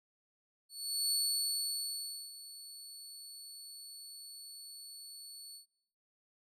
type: tone with ADSR envelope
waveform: 25% pulse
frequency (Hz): 4431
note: C#8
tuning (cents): -2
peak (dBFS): -25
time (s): 0.69-5.66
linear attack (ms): 420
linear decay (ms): 1200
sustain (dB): -18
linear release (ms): 110
effects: noise-tail reverb RT60 0.9 s tail -25 dB re dry